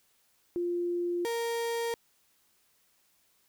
sine / 35% pulse tone pair in turn, 349.2 / 465.2 Hz, F4 / A#4, 0 / -4 cents, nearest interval perfect fourth, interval 496 cents, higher second, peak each -28 dBFS, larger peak neither, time 0.56-1.25 / 1.25-1.94 s, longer neither, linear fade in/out 0 ms, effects white hiss -69 dBFS RMS until 3.48 s

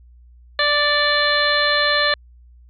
harmonic tone with a mistuned harmonic, 587.3 Hz, D5, in tune, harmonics 1 / 2 / 3 / 4 / 5 / 6 / 7, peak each -22 / -23 / -19 / -29 / -29 / -24 / -22 dBFS, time 0.59-2.14 s, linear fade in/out 2 ms, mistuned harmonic 4, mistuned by -25 cents, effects added 60 Hz sine -44 dBFS peak until 2.69 s

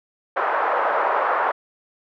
white band-pass noise, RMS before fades -21 dBFS, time 0.36-1.52 s, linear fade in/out 10 ms, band 510 to 1300 Hz, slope 24 dB/octave, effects none

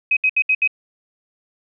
sine tone bursts, 2529 Hz, D#7, 28 cents sharp, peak -13 dBFS, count 5, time 0.11-0.676 s, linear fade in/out 5 ms, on 58 ms, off 69 ms, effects none

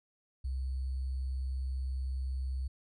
sine tone with sample-and-hold, 65.41 Hz, C2, in tune, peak -32 dBFS, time 0.44-2.68 s, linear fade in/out 10 ms, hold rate 4410 Hz, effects resampled to 22050 Hz

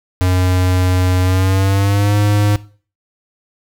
square tone with pitch glide, 91.6 to 103.41 Hz, F#2 to G#2, -17 to -7 cents, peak -12 dBFS, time 0.21-2.56 s, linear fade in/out 0 ms, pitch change +210 cents, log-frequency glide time 1.22-2.15 s, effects noise-tail reverb RT60 0.4 s tail -18 dB re dry

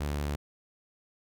sawtooth tone, 72.8 Hz, D2, 15 cents flat, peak -26 dBFS, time 0-0.36 s, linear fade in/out 10 ms, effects none

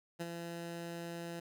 15% pulse tone with ADSR envelope, 169.8 Hz, F3, 48 cents flat, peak -30 dBFS, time 0.19-1.4 s, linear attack 22 ms, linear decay 33 ms, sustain -5 dB, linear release 6 ms, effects none

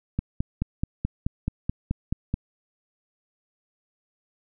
click train, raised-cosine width 5 ms, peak -12 dBFS, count 11, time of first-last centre 0.19-2.341 s, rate 4.65 Hz, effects none

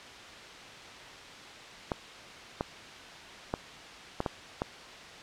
clicks, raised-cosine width 1 ms, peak -15 dBFS, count 6, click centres 1.918 / 2.609 / 3.539 / 4.204 / 4.262 / 4.619 s, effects white hiss -46 dBFS RMS until 5.22 s + low-pass 4000 Hz 12 dB/octave

